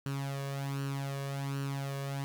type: tone with flanger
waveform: sawtooth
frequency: 138.4 Hz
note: C#3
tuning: 2 cents flat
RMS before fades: -36 dBFS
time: 0.06-2.24 s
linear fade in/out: 0 ms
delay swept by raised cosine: 0.69 to 1.79 ms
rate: 1.3 Hz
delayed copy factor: +0.65
effects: none